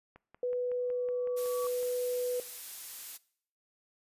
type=click train; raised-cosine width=0.5 ms; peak=-37 dBFS; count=10; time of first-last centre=0.16-1.83 s; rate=5.39 Hz
type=tone; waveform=sine; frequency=494.3 Hz; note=B4; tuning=1 cent sharp; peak=-29 dBFS; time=0.43-2.4 s; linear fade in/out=2 ms
type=tone with exponential growth; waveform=sine; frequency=1140 Hz; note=C#6; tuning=48 cents sharp; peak=-36 dBFS; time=0.79-1.67 s; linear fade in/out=1 ms; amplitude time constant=190 ms
type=noise; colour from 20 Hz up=blue; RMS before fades=-42 dBFS; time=1.36-3.18 s; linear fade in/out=20 ms
effects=noise-tail reverb RT60 0.6 s tail -21 dB re dry + resampled to 32000 Hz